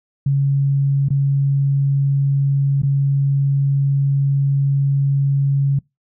sine tone with dropouts, 138.9 Hz, C#3, 4 cents sharp, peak -13 dBFS, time 0.26-5.79 s, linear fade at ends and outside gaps 5 ms, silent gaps 1.086-1.104 / 2.82-2.832 s, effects noise-tail reverb RT60 0.2 s tail -25 dB re dry

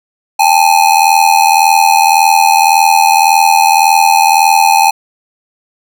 square ring-modulated tone, 839 Hz, G#5, 17 cents sharp, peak -3 dBFS, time 0.39-4.91 s, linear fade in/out 10 ms, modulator 40.9 Hz, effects none

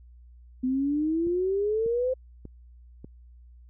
sine exponential sweep, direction up, 251.7 to 523 Hz, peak -23 dBFS, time 0.63-2.14 s, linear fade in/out 10 ms
click train, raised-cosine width 3 ms, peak -28 dBFS, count 4, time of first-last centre 1.27-3.045 s, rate 1.69 Hz
effects added 60 Hz sine -48 dBFS peak until 3.69 s

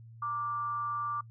sine tone with frequency modulation, 1174.7 Hz, D6, in tune, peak -31 dBFS, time 0.22-1.21 s, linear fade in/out 5 ms, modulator 248 Hz, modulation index 0.33, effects noise-tail reverb RT60 0.1 s tail -24 dB re dry + added 114 Hz sine -48 dBFS peak until 1.3 s

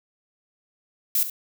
violet noise with echo, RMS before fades -21 dBFS, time 1.15-1.23 s, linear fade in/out 2 ms, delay 69 ms, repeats 1, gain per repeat -11 dB, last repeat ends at 1.299 s, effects none

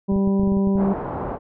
harmonic tone, 196 Hz, G3, in tune, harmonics 1 / 2 / 3 / 4 / 5, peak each -17 / -25 / -33 / -40 / -37 dBFS, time 0.08-0.94 s, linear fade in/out 20 ms
clicks, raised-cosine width 5 ms, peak -17 dBFS, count 10, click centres 0.12 / 0.161 / 0.275 / 0.397 / 0.434 / 0.475 / 0.521 / 0.57 / 0.673 / 0.756 s
white low-pass noise, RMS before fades -28 dBFS, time 0.76-1.39 s, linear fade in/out 50 ms, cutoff 930 Hz, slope 24 dB/octave
effects none

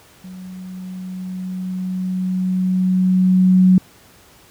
sine tone with level ramp, 185 Hz, F#3, in tune, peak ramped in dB -32 to -7 dBFS, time 0.24-3.78 s, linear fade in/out 2 ms, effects pink hiss -48 dBFS RMS until 4.5 s + high-pass 60 Hz 12 dB/octave

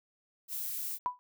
violet noise, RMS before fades -37 dBFS, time 0.48-0.99 s, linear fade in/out 50 ms
sine tone with exponential decay, 990 Hz, B5, 4 cents sharp, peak -24 dBFS, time 1.06-1.19 s, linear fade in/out 0 ms, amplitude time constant 27 ms
effects none

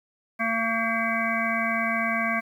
harmonic tone, 227 Hz, A#3, 46 cents flat, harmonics 1 / 3 / 5 / 7 / 9 / 10, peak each -30 / -30 / -30 / -30 / -30 / -30 dBFS, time 0.39-2.41 s, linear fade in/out 20 ms, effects 9-bit

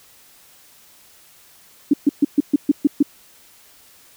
sine tone bursts, 287.3 Hz, D4, 38 cents flat, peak -9 dBFS, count 8, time 1.91-3.028 s, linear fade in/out 5 ms, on 26 ms, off 130 ms, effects white hiss -50 dBFS RMS until 4.16 s

